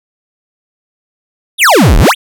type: exponential two-way sweep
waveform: square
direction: down then up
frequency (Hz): 3951 to 32.08 to 3951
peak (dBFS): -4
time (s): 1.58-2.15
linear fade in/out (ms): 50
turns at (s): 1.98
effects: none